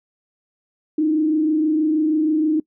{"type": "tone with frequency modulation", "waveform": "sine", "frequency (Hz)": 310, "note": "D#4", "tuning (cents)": -6, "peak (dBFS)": -15, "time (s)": [0.98, 2.6], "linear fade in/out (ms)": 5, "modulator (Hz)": 26.3, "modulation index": 0.5, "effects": ["noise-tail reverb RT60 0.1 s tail -22 dB re dry"]}